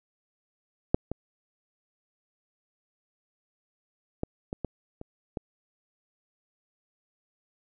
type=clicks; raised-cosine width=2 ms; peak=-6 / -18 / -15 / -19 / -17 / -26 / -18 dBFS; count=7; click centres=0.945 / 1.116 / 4.234 / 4.529 / 4.647 / 5.014 / 5.372 s; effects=none